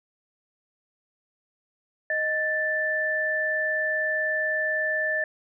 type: tone pair together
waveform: sine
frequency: 622.4 / 1764 Hz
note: D#5 / A6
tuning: 0 / +4 cents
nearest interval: octave + tritone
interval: 1804 cents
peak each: -29 / -24 dBFS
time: 2.1-5.24 s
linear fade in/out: 2 ms
effects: none